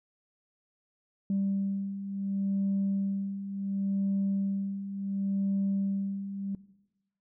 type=beating tone pair; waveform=sine; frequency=196 / 196.7 Hz; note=G3 / G3; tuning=0 / +6 cents; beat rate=0.7 Hz; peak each=-34 / -28 dBFS; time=1.3-6.55 s; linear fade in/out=2 ms; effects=noise-tail reverb RT60 1.0 s tail -19 dB re dry + tanh soft clip ceiling -22 dBFS